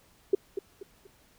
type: tone with echo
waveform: sine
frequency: 392 Hz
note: G4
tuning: in tune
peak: -17 dBFS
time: 0.33-0.35 s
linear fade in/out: 5 ms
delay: 240 ms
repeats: 3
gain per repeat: -10 dB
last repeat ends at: 1.07 s
effects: pink hiss -62 dBFS RMS until 1.38 s